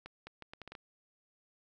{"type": "accelerating click train", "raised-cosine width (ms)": 0.3, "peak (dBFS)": -30, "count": 8, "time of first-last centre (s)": [0.06, 0.752], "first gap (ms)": 210, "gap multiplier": 0.73, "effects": []}